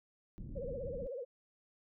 pink low-pass noise, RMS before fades -45 dBFS, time 0.38-1.07 s, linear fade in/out 0 ms, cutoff 280 Hz, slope 24 dB/octave
sine tone with vibrato, 516 Hz, C5, 24 cents flat, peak -39 dBFS, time 0.55-1.25 s, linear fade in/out 20 ms, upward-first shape triangle, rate 16 Hz, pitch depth 200 cents each way
effects none

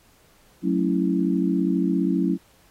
sine chord, F# minor seventh, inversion none, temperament equal, 185 / 220 / 277.2 / 329.6 Hz, F#3 / A3 / C#4 / E4, 0 / 0 / 0 / 0 cents, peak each -23 / -28 / -24 / -25 dBFS, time 0.62-2.38 s, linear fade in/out 50 ms, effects pink hiss -58 dBFS RMS until 2.7 s + AAC 48 kbps

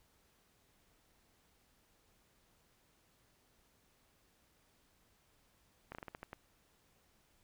slowing click train, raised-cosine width 0.5 ms, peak -30 dBFS, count 8, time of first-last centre 5.92-6.331 s, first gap 29 ms, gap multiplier 1.23, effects pink hiss -72 dBFS RMS until 7.43 s

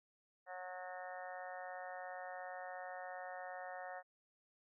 harmonic tone, 182.8 Hz, F#3, 21 cents flat, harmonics 3 / 4 / 5 / 6 / 7 / 8 / 9 / 10, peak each -51 / -48 / -57 / -59 / -59 / -57 / -61 / -53 dBFS, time 0.46-4.03 s, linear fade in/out 50 ms, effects none

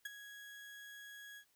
35% pulse tone with ADSR envelope, 1661.2 Hz, G#6, in tune, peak -37 dBFS, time 0.05-1.45 s, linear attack 6 ms, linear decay 22 ms, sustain -12 dB, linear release 79 ms, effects white hiss -75 dBFS RMS until 1.55 s

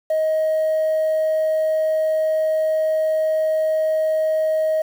sine tone, 629 Hz, D#5, 19 cents sharp, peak -15 dBFS, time 0.1-4.82 s, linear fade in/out 5 ms, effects tanh soft clip ceiling -13 dBFS + 7-bit

